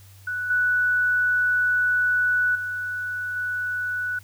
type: tone with level steps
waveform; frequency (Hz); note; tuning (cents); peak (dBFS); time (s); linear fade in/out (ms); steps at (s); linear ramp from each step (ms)
sine; 1480; F#6; 0; -25 / -18 / -26 / -24; 0.27-4.19; 5; 0.5 / 2.55 / 3.36; 5
effects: added 97 Hz sine -46 dBFS peak until 4.23 s + white hiss -54 dBFS RMS until 4.23 s